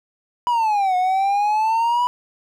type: exponential two-way sweep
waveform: triangle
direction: down then up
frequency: 987.8 to 725 to 987.8 Hz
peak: -14 dBFS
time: 0.47-2.07 s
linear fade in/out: 0 ms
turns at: 0.96 s
effects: none